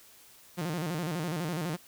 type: tone with vibrato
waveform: sawtooth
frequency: 164.81 Hz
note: E3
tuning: in tune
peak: -27 dBFS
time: 0.57-1.77 s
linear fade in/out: 20 ms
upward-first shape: square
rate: 12 Hz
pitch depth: 130 cents each way
effects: white hiss -56 dBFS RMS until 1.87 s